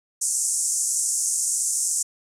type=band-pass noise; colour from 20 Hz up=white; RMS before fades=-24 dBFS; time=0.21-2.03 s; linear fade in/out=10 ms; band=6200 to 9500 Hz; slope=48 dB/octave; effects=none